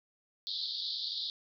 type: band-pass noise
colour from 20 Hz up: pink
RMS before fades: -37 dBFS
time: 0.47-1.3 s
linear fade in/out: 0 ms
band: 3500 to 4800 Hz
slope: 96 dB/octave
effects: none